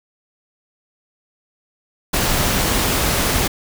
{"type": "noise", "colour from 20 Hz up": "pink", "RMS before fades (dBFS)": -18, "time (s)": [2.13, 3.48], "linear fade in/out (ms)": 10, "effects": []}